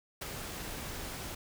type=noise with ADSR envelope; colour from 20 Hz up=pink; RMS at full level=-36 dBFS; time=0.21-1.35 s; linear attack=11 ms; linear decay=16 ms; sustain=-5 dB; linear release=7 ms; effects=none